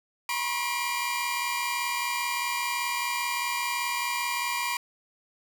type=tone cluster; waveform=sawtooth; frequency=966 / 1051 / 1089 / 2379 Hz; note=B5 / C6 / C#6 / D7; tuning=-39 / +7 / -31 / +22 cents; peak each=-27 / -33 / -33 / -28 dBFS; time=0.29-4.77 s; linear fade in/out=2 ms; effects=none